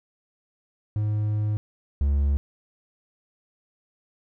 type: tone pair in turn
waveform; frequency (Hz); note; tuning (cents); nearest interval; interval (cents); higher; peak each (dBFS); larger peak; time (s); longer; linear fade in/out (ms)
triangle; 105.9 / 70.68; G#2 / C#2; +34 / +34; perfect fifth; 700; first; -20 / -17; second; 0.96-1.57 / 2.01-2.37; first; 0
effects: none